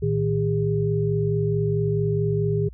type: tone cluster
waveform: sine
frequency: 111.2 / 155.8 / 406 Hz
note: A2 / D#3 / G#4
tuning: +19 / +3 / -39 cents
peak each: -24 dBFS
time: 0.02-2.69 s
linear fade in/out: 10 ms
effects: added 60 Hz sine -39 dBFS peak until 2.73 s